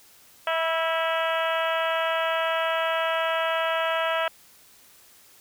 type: harmonic tone with a mistuned harmonic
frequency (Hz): 325.5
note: E4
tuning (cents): -22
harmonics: 2 / 3 / 4 / 5 / 6 / 7 / 8 / 9 / 10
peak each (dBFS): -26 / -31 / -29 / -32 / -35 / -39 / -35 / -36 / -38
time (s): 0.47-4.28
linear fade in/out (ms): 2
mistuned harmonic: 4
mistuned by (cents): +23
effects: white hiss -54 dBFS RMS until 5.4 s